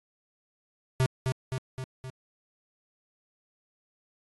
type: tone with echo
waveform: square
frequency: 130.2 Hz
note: C3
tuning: 8 cents flat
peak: -22 dBFS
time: 1-1.06 s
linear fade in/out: 0 ms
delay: 260 ms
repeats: 4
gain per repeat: -4 dB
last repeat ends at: 2.1 s
effects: AAC 32 kbps